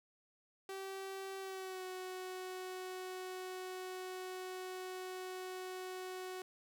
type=tone with pitch glide; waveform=sawtooth; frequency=386.2 to 370.3 Hz; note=G4 to F#4; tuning=-26 to +1 cents; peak=-39 dBFS; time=0.69-6.42 s; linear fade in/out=2 ms; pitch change=-73 cents; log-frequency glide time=1.39-1.84 s; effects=11-bit